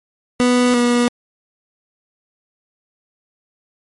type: tone pair in turn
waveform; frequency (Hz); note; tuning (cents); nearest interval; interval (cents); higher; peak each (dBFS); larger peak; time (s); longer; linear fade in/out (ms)
30% pulse; 246.9 / 241.7; B3 / B3; 0 / -37; unison; 37; first; -9 / -10; first; 0.4-0.74 / 0.74-1.08; neither; 0
effects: MP3 48 kbps